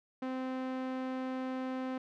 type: tone with low-pass filter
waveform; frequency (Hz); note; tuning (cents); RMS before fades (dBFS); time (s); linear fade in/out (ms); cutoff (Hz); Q
sawtooth; 259.1; C4; -17; -37; 0.22-1.98; 5; 2300; 0.51
effects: none